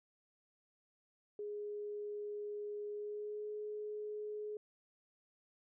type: tone with pitch glide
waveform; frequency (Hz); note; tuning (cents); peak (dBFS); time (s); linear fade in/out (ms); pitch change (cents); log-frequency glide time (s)
sine; 415.3 to 421.8; G#4 to G#4; 0 to +27; -40; 1.39-4.57; 2; +27; 2.91-3.49
effects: none